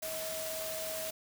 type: tone in noise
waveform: sine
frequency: 638 Hz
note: D#5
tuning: 43 cents sharp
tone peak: -39 dBFS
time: 0.02-1.11 s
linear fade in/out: 10 ms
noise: white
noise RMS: -40 dBFS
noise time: 0.02-1.11 s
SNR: -2 dB
effects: none